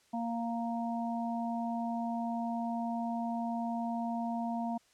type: harmonic tone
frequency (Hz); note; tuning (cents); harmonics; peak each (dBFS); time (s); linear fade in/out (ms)
232.6; A#3; -4; 1 / 3 / 4; -34 / -37 / -41; 0.13-4.78; 10
effects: white hiss -67 dBFS RMS until 4.93 s + low-pass 8000 Hz 12 dB/octave